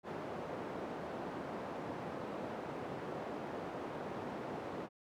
white band-pass noise, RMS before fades -43 dBFS, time 0.03-4.89 s, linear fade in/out 50 ms, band 150 to 690 Hz, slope 12 dB/octave, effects none

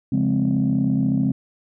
sine chord, Db major seventh, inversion none, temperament equal, 138.59 / 174.61 / 207.7 / 261.6 Hz, Db3 / F3 / Ab3 / C4, 0 / 0 / 0 / 0 cents, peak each -22 / -25 / -21 / -20 dBFS, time 0.12-1.32 s, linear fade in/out 5 ms, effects tanh soft clip ceiling -11 dBFS

